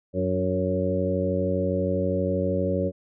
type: harmonic tone with a mistuned harmonic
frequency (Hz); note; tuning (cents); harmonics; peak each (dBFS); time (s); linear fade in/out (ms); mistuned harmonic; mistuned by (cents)
92.5; F#2; 0; 1 / 2 / 3 / 4 / 5 / 6; -29 / -28 / -31 / -32 / -30 / -27; 0.13-2.92; 50; 3; +35
effects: none